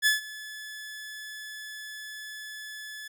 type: tone with ADSR envelope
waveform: sawtooth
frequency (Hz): 1721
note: A6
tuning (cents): -39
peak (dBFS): -15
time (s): 0.02-3.08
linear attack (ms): 43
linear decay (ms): 140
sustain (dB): -20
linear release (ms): 7
effects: none